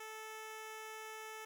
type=tone; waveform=10% pulse; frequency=437.3 Hz; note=A4; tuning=11 cents flat; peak=-38 dBFS; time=0-1.45 s; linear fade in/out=5 ms; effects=13-bit